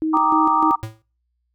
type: tone with tremolo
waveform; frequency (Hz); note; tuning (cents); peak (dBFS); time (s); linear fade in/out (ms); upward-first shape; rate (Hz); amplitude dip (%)
sine; 315.4; D#4; +24; -18; 0.02-0.71; 0; square; 3.3; 65
type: chord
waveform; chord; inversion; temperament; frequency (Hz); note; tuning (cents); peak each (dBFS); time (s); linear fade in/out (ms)
sine; Eb major seventh; first; equal; 784 / 932.3 / 1174.7 / 1244.5; G5 / Bb5 / D6 / Eb6; 0 / 0 / 0 / 0; -24 / -18 / -18 / -24; 0.13-0.76; 10
type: tone with exponential decay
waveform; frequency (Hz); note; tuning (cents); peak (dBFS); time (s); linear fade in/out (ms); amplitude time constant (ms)
square; 110; A2; 0; -23; 0.83-1.02; 0; 41
effects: noise-tail reverb RT60 0.4 s tail -25 dB re dry + added 60 Hz sine -68 dBFS peak until 1.54 s